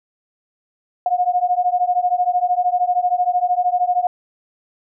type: beating tone pair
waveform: sine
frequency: 713 / 726 Hz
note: F5 / F#5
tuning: +36 / -33 cents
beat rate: 13 Hz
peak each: -18 dBFS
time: 1.06-4.07 s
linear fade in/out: 2 ms
effects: none